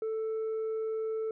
triangle tone with tanh clipping, 441.3 Hz, A4, 5 cents sharp, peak -31 dBFS, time 0.02-1.31 s, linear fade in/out 2 ms, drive 7 dB, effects none

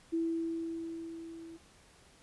sine tone with level ramp, 330 Hz, E4, 2 cents sharp, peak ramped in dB -28 to -46 dBFS, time 0.12-1.58 s, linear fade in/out 20 ms, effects pink hiss -61 dBFS RMS until 2.22 s + resampled to 24000 Hz

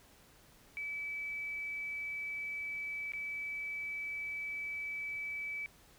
sine tone with dropouts, 2300 Hz, D7, 37 cents flat, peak -37 dBFS, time 0.77-5.66 s, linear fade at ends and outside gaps 0 ms, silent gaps 3.12-3.135 s, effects pink hiss -62 dBFS RMS until 5.98 s

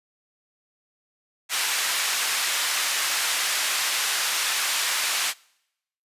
pink band-pass noise, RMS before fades -25 dBFS, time 1.49-5.34 s, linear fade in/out 50 ms, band 1500 to 12000 Hz, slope 12 dB/octave, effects noise-tail reverb RT60 0.8 s tail -25 dB re dry + resampled to 32000 Hz

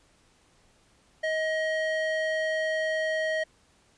square tone with band-pass filter, 631 Hz, D#5, 24 cents sharp, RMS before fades -28 dBFS, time 1.23-3.44 s, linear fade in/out 10 ms, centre 1400 Hz, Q 1.7, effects pink hiss -63 dBFS RMS until 3.97 s + resampled to 22050 Hz

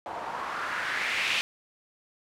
blue noise with low-pass filter sweep, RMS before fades -31 dBFS, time 0.06-1.41 s, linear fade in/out 0 ms, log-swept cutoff 780 to 2800 Hz, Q 2.7, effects none

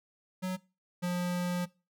square tone pair in turn, 185 / 177.6 Hz, F#3 / F3, 0 / +29 cents, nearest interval minor second, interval 71 cents, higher first, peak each -32 / -30 dBFS, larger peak second, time 0.42-0.57 / 1.02-1.66 s, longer second, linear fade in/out 20 ms, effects noise-tail reverb RT60 0.3 s tail -21 dB re dry

